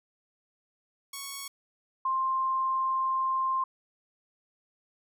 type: tone pair in turn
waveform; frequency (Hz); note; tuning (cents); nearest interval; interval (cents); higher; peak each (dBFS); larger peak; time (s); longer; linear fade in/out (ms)
5% pulse / sine; 1108.7 / 1053.2; C#6 / C6; 0 / +11; minor second; 89; first; -25; neither; 1.13-1.48 / 2.05-3.64; second; 5
effects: none